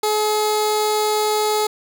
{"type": "tone with notch filter", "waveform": "15% pulse", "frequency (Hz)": 425.6, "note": "G#4", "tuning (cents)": 42, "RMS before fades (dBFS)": -19, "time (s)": [0.03, 1.67], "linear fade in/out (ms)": 5, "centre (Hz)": 1600, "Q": 1.2, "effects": []}